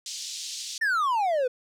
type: band-pass noise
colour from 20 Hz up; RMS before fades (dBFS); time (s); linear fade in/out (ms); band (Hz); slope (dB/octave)
white; -36; 0.06-0.78; 2; 3400 to 6800; 24
type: exponential sweep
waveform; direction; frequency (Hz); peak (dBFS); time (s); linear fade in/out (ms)
triangle; down; 1840 to 483.9; -20; 0.81-1.48; 10
effects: none